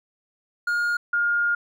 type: tone pair in turn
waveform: triangle / sine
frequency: 1423 / 1416.8 Hz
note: F6 / F6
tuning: +32 / +24 cents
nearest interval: unison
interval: 8 cents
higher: first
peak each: -19 dBFS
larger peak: neither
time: 0.67-0.97 / 1.13-1.55 s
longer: second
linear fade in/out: 5 ms
effects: none